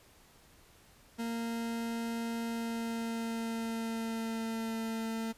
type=tone with pitch glide; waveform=40% pulse; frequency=230.8 to 225.1 Hz; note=A#3 to A3; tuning=-17 to +40 cents; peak=-33 dBFS; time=1.18-5.33 s; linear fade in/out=20 ms; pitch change=-43 cents; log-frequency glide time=2.44-4.57 s; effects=pink hiss -61 dBFS RMS until 5.37 s + resampled to 32000 Hz